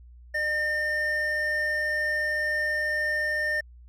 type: tone pair together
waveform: triangle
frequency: 605 / 1813 Hz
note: D#5 / A#6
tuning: -49 / -49 cents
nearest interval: octave + perfect fifth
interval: 1900 cents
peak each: -31 / -23 dBFS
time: 0.34-3.61 s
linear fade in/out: 10 ms
effects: added 60 Hz sine -46 dBFS peak until 3.88 s